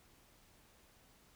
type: silence
effects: pink hiss -66 dBFS RMS until 1.35 s